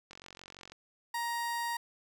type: click train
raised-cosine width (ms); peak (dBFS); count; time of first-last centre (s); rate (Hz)
0.2; -31; 29; 0.11-0.72; 45.9
type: tone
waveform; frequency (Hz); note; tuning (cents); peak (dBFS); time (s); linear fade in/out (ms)
30% pulse; 940; A#5; +14; -30; 1.14-1.77; 5
effects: none